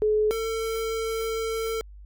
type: tone pair in turn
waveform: sine / square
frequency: 426.7 / 448.9 Hz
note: G#4 / A4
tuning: +47 / +35 cents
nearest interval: minor second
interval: 88 cents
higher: second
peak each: -19 / -27 dBFS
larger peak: first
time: 0.02-0.31 / 0.31-1.81 s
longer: second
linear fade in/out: 0 ms
effects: added 50 Hz sine -42 dBFS peak until 2.05 s